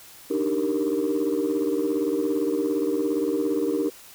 sine chord, Eb major seventh, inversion third, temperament equal, 293.7 / 311.1 / 392 / 466.2 Hz, D4 / Eb4 / G4 / Bb4, 0 / 0 / 0 / 0 cents, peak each -26 dBFS, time 0.3-3.9 s, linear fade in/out 10 ms, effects tanh soft clip ceiling -16 dBFS + white hiss -47 dBFS RMS until 4.14 s

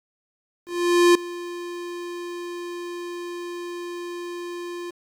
square tone with ADSR envelope, 349.2 Hz, F4, in tune, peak -12 dBFS, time 0.66-4.91 s, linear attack 490 ms, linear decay 4 ms, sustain -20 dB, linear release 12 ms, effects low-pass 10000 Hz 12 dB/octave + 8-bit

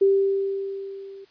sine tone with level ramp, 392 Hz, G4, in tune, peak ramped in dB -13 to -39 dBFS, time 0.01-1.25 s, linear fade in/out 10 ms, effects white hiss -58 dBFS RMS until 1.3 s + resampled to 11025 Hz

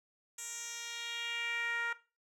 10% pulse tone with band-pass filter sweep, 468.7 Hz, A#4, 9 cents sharp, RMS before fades -39 dBFS, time 0.38-1.93 s, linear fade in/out 5 ms, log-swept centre 8100 to 1500 Hz, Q 2.3, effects noise-tail reverb RT60 0.3 s tail -17 dB re dry

